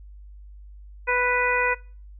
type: harmonic tone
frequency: 493.9 Hz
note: B4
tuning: in tune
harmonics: 1 / 2 / 3 / 4 / 5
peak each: -26 / -26 / -26 / -26 / -26 dBFS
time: 1.07-1.75 s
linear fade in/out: 20 ms
effects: noise-tail reverb RT60 0.4 s tail -23 dB re dry + added 50 Hz sine -41 dBFS peak until 2.19 s